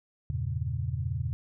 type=chord; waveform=sine; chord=E diminished seventh; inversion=none; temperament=equal; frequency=82.41 / 98 / 116.54 / 138.59 Hz; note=E2 / G2 / Bb2 / Db3; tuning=0 / 0 / 0 / 0 cents; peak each=-34 / -36 / -33 / -34 dBFS; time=0.3-1.33 s; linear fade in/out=0 ms; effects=none